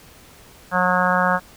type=harmonic tone; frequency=181.6 Hz; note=F#3; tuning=32 cents flat; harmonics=1 / 3 / 4 / 5 / 6 / 7 / 8 / 9; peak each=-24 / -24 / -24 / -24 / -24 / -24 / -24 / -24 dBFS; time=0.71-1.4 s; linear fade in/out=50 ms; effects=pink hiss -47 dBFS RMS until 1.56 s